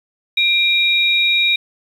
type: tone pair together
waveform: sine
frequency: 2381 / 3780 Hz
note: D7 / A#7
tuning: +23 / +23 cents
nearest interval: minor sixth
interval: 800 cents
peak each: -15 dBFS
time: 0.37-1.56 s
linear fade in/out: 5 ms
effects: 7-bit